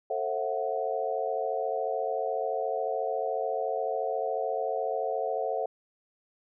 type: chord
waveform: sine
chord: F# half-diminished seventh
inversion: first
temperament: just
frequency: 444 / 532.8 / 666 / 740 Hz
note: A4 / C5 / E5 / F#5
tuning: +16 / +31 / +18 / 0 cents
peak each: -33 dBFS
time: 0.1-5.66 s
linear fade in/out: 5 ms
effects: none